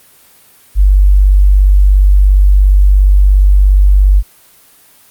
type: tone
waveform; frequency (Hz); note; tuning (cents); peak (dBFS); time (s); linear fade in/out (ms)
sine; 48.56; G1; -16; -3; 0.75-4.23; 50
effects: white hiss -44 dBFS RMS until 5.1 s + Opus 32 kbps